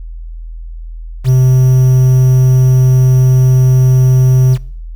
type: tone with quantisation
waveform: triangle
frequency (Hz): 128.9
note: C3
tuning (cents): -26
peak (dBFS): -3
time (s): 1.24-4.58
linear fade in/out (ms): 50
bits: 5
effects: noise-tail reverb RT60 0.6 s tail -23 dB re dry + added 41 Hz sine -23 dBFS peak until 4.95 s

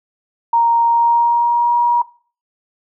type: tone with pitch glide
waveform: sine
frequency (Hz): 932.3 to 954.6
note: A#5 to A#5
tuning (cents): 0 to +41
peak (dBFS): -10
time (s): 0.53-2.02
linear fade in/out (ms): 5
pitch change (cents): +41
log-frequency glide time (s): 0.86-1.78
effects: noise-tail reverb RT60 0.4 s tail -18 dB re dry

